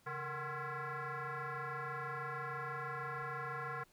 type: tone with frequency modulation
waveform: sine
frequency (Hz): 165.1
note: E3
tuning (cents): +3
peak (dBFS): -38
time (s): 0.06-3.84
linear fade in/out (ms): 10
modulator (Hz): 304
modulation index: 5.4
effects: tanh soft clip ceiling -34 dBFS + pink hiss -69 dBFS RMS until 3.92 s